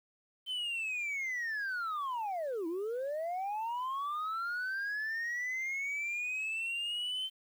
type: linear two-way sweep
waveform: sine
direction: down then up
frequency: 3099 to 317.6 to 3099 Hz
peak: -31 dBFS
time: 0.46-7.3 s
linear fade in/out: 50 ms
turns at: 2.67 s
effects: tanh soft clip ceiling -32 dBFS + 10-bit